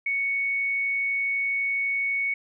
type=tone; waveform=sine; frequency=2222 Hz; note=C#7; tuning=4 cents sharp; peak=-23 dBFS; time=0.06-2.34 s; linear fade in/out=5 ms; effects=none